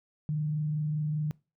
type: tone with frequency modulation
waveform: sine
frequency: 151.8 Hz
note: D#3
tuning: 42 cents flat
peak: -27 dBFS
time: 0.29-1.31 s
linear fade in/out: 0 ms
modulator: 25 Hz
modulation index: 0.2
effects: noise-tail reverb RT60 0.3 s tail -23 dB re dry